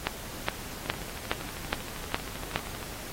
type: two click trains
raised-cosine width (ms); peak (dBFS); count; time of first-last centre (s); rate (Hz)
0.3; -9 / -22; 7 / 26; 0.07-2.56 / 0.86-2.829; 2.41 / 12.7
effects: pink hiss -41 dBFS RMS until 3.12 s + AAC 48 kbps